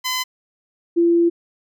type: tone pair in turn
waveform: 10% pulse / sine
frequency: 1018 / 340.5 Hz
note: C6 / F4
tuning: -48 / -44 cents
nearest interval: octave + perfect fifth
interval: 1896 cents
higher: first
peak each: -12 dBFS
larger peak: neither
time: 0.04-0.24 / 0.96-1.3 s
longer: second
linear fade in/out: 20 ms
effects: none